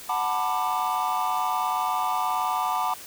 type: chord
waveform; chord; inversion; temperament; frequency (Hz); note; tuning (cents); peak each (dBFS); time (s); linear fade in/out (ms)
triangle; B minor seventh; second; just; 740.8 / 889 / 987.8 / 1185.3; F#5 / A5 / B5 / D6; +2 / +18 / 0 / +16; -27; 0.09-2.94; 5
effects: white hiss -42 dBFS RMS until 3.06 s